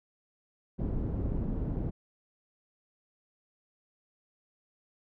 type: low-pass noise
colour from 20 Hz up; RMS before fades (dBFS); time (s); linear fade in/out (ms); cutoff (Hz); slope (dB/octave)
pink; -32; 0.78-1.91; 20; 300; 12
effects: none